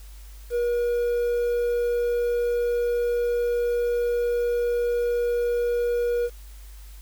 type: tone with quantisation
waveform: triangle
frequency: 479.4 Hz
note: A#4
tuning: 48 cents sharp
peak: -19 dBFS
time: 0.5-6.3 s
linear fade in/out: 50 ms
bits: 8
effects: added 50 Hz sine -40 dBFS peak until 7.01 s + white hiss -53 dBFS RMS until 7.01 s